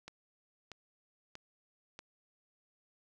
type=click train; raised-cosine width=0.2 ms; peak=-29 dBFS; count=4; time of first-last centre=0.08-1.991 s; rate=1.57 Hz; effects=none